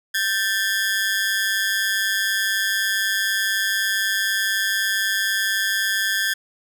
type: ring-modulated tone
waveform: sawtooth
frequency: 1667 Hz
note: G#6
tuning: 6 cents sharp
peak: -13 dBFS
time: 0.14-6.34 s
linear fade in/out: 10 ms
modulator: 101 Hz
effects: none